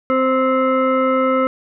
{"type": "tone with frequency modulation", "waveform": "sine", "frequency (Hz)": 523.3, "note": "C5", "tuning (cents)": 0, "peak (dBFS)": -13, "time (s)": [0.1, 1.47], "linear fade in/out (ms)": 0, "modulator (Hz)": 784, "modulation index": 1.2, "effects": []}